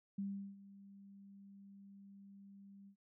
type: tone with ADSR envelope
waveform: sine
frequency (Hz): 198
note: G3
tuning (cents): +18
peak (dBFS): -37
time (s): 0.18-2.96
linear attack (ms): 7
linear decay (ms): 370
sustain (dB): -18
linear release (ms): 84
effects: none